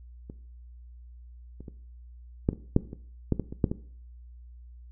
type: clicks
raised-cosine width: 3 ms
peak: -27 / -30 / -27 / -9 / -23 / -6 / -24 / -10 / -15 / -24 / -8 / -16 dBFS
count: 12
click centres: 0.299 / 1.606 / 1.682 / 2.489 / 2.531 / 2.764 / 2.931 / 3.323 / 3.397 / 3.525 / 3.642 / 3.715 s
effects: noise-tail reverb RT60 0.5 s tail -17 dB re dry + added 60 Hz sine -45 dBFS peak until 4.91 s